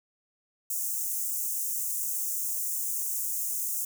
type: high-pass noise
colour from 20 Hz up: white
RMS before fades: -31 dBFS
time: 0.7-3.85 s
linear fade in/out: 5 ms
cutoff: 6300 Hz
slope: 48 dB/octave
effects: none